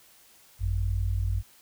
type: tone pair together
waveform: sine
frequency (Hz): 52 / 92.5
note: G#1 / F#2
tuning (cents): +3 / 0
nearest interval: minor seventh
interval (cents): 997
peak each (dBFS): -27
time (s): 0.59-1.43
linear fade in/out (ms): 50
effects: white hiss -57 dBFS RMS until 1.61 s